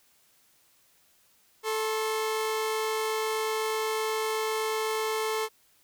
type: tone pair together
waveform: sawtooth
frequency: 438.4 / 1072 Hz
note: A4 / C6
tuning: -6 / +42 cents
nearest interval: octave + minor third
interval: 1548 cents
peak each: -24 / -31 dBFS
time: 1.63-5.49 s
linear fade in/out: 50 ms
effects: white hiss -64 dBFS RMS until 5.83 s